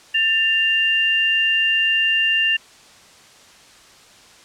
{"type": "tone pair together", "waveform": "sine", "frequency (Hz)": [1786.3, 2788], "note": ["A6", "F7"], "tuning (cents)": [26, -4], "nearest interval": "minor sixth", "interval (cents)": 770, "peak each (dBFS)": [-21, -16], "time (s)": [0.14, 2.57], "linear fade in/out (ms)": 10, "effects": ["white hiss -47 dBFS RMS until 4.44 s", "low-pass 7000 Hz 12 dB/octave"]}